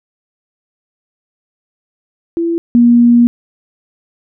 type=tone pair in turn; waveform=sine; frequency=336.2 / 238.3 Hz; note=E4 / A#3; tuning=+34 / +38 cents; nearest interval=tritone; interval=596 cents; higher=first; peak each=-12 / -4 dBFS; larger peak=second; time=2.37-2.58 / 2.75-3.27 s; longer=second; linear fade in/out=0 ms; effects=none